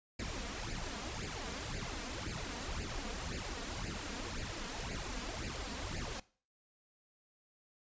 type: noise with flanger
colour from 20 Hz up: pink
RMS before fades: -41 dBFS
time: 0.19-6.2 s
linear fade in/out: 5 ms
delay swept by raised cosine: 0.42 to 4.32 ms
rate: 1.9 Hz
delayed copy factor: +0.75
effects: noise-tail reverb RT60 0.4 s tail -20 dB re dry + resampled to 16000 Hz